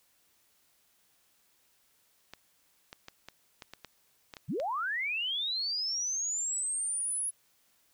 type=clicks; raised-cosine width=0.2 ms; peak=-26 dBFS; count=10; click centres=2.336 / 2.929 / 3.084 / 3.286 / 3.622 / 3.736 / 3.847 / 4.338 / 4.368 / 4.6 s
type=linear sweep; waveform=sine; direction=up; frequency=98 to 10610 Hz; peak=-30 dBFS; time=4.48-7.31 s; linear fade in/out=20 ms
effects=white hiss -69 dBFS RMS until 7.93 s